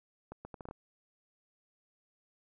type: accelerating click train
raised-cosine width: 1 ms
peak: -30 dBFS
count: 7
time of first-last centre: 0.32-0.711 s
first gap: 130 ms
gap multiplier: 0.71
effects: none